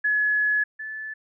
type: tone pair in turn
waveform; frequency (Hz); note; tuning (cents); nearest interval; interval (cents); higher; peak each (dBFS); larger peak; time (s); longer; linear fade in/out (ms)
sine; 1698 / 1740.7; G#6 / A6; +38 / -19; unison; 43; second; -19 / -31; first; 0.04-0.64 / 0.79-1.14; first; 10
effects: none